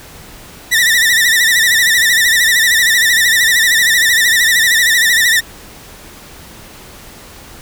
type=tone with vibrato; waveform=sawtooth; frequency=1870 Hz; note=A#6; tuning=5 cents sharp; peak=-5 dBFS; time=0.71-5.41 s; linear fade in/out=20 ms; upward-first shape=sine; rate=13 Hz; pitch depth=100 cents each way; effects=pink hiss -36 dBFS RMS until 7.61 s